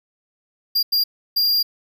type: tone bursts at uneven times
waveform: square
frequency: 4791 Hz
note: D8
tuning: 34 cents sharp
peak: -16 dBFS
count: 3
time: 0.75-0.83 / 0.92-1.04 / 1.36-1.63 s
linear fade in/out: 10 ms
effects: 9-bit